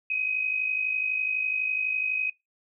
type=tone pair together; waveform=sine; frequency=2479 / 2531 Hz; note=D#7 / D#7; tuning=-7 / +29 cents; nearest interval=unison; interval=36 cents; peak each=-32 / -25 dBFS; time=0.1-2.3 s; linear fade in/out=5 ms; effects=noise-tail reverb RT60 0.2 s tail -23 dB re dry

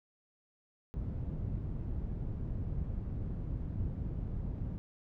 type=low-pass noise; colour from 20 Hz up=white; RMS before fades=-37 dBFS; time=0.94-4.78 s; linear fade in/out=0 ms; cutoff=110 Hz; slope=12 dB/octave; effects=none

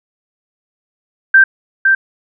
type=tone with echo; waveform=sine; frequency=1568 Hz; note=G6; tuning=in tune; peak=-3 dBFS; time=1.34-1.44 s; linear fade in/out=5 ms; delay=510 ms; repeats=1; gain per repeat=-4 dB; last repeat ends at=1.95 s; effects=none

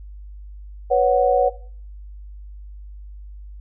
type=chord; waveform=sine; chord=B suspended second; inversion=none; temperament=equal; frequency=493.9 / 554.4 / 740 Hz; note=B4 / C#5 / F#5; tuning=0 / 0 / 0 cents; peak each=-18 dBFS; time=0.9-1.5 s; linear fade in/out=20 ms; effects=noise-tail reverb RT60 0.5 s tail -19 dB re dry + added 50 Hz sine -35 dBFS peak until 3.6 s

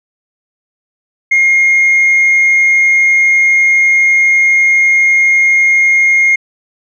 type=tone; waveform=sine; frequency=2136 Hz; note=C7; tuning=35 cents sharp; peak=-4 dBFS; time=1.31-6.36 s; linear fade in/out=10 ms; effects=tanh soft clip ceiling -4 dBFS

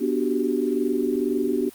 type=chord; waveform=sine; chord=G major seventh; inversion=first; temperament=equal; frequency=246.9 / 293.7 / 370 / 392 Hz; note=B3 / D4 / F#4 / G4; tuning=0 / 0 / 0 / 0 cents; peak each=-26 dBFS; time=0-1.7 s; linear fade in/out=20 ms; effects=white hiss -48 dBFS RMS until 1.74 s + Opus 32 kbps

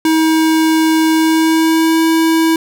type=tone with pitch glide; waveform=square; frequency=319 to 324.8 Hz; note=D#4 to E4; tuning=+43 to -26 cents; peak=-10 dBFS; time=0.05-2.56 s; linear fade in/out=2 ms; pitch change=+31 cents; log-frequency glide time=1.12-2.02 s; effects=none

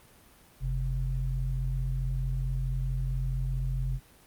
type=tone pair together; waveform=sine; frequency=46.25 / 130.81 Hz; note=F#1 / C3; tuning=0 / 0 cents; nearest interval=octave + tritone; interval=1800 cents; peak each=-29 / -31 dBFS; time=0.6-4 s; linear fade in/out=50 ms; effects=pink hiss -57 dBFS RMS until 4.26 s + Opus 32 kbps

